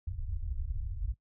pink low-pass noise, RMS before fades -35 dBFS, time 0.07-1.14 s, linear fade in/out 5 ms, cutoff 100 Hz, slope 48 dB/octave, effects noise-tail reverb RT60 0.1 s tail -20 dB re dry

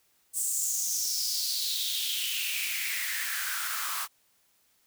white noise with high-pass filter sweep, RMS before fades -31 dBFS, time 0.33-4.08 s, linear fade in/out 50 ms, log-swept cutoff 8400 to 1100 Hz, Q 5.1, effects white hiss -68 dBFS RMS until 4.86 s

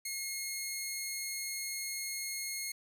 10% pulse tone, 2156 Hz, C#7, 49 cents flat, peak -27 dBFS, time 0.05-2.72 s, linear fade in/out 5 ms, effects none

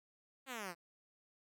5% pulse exponential sweep, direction down, 277.2 to 163.7 Hz, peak -31 dBFS, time 0.46-0.75 s, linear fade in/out 50 ms, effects none

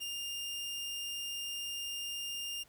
sawtooth tone, 2807 Hz, F7, 8 cents sharp, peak -34 dBFS, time 0-2.64 s, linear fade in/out 20 ms, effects pink hiss -65 dBFS RMS until 2.68 s

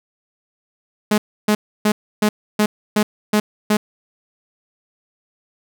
sawtooth tone bursts, 211.1 Hz, G#3, 29 cents sharp, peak -9 dBFS, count 8, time 1.11-3.77 s, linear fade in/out 5 ms, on 70 ms, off 300 ms, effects none

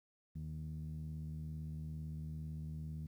sawtooth tone with low-pass filter, 77.78 Hz, D#2, in tune, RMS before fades -44 dBFS, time 0.35-3.07 s, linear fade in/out 10 ms, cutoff 180 Hz, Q 5.4, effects 12-bit

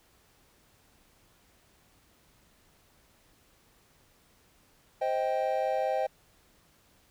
triangle chord, C minor, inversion none, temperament just, 523.3 / 627.9 / 784.9 Hz, C5 / Eb5 / G5, 0 / +16 / +2 cents, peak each -29 dBFS, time 5.01-6.07 s, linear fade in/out 10 ms, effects pink hiss -64 dBFS RMS until 7.1 s

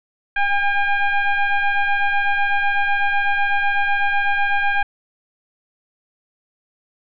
sine tone with frequency modulation, 804 Hz, G5, 44 cents sharp, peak -15 dBFS, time 0.36-4.83 s, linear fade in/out 5 ms, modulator 808 Hz, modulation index 1.7, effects none

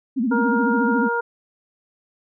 sine tone with vibrato, 243.1 Hz, B3, 27 cents flat, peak -18 dBFS, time 0.16-1.09 s, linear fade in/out 20 ms, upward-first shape sine, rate 14 Hz, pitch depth 200 cents each way
harmonic tone, 471 Hz, A#4, 18 cents sharp, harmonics 1 / 2 / 3, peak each -24 / -24 / -24 dBFS, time 0.31-1.21 s, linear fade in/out 10 ms
effects none

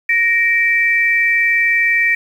sine tone pair together, 1866.7 / 2327 Hz, A#6 / D7, +2 / -17 cents, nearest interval major third, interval 381 cents, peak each -14 dBFS, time 0.09-2.15 s, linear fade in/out 5 ms, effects 7-bit

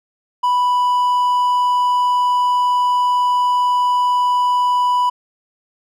triangle tone, 987.8 Hz, B5, in tune, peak -11 dBFS, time 0.43-5.1 s, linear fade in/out 10 ms, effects none

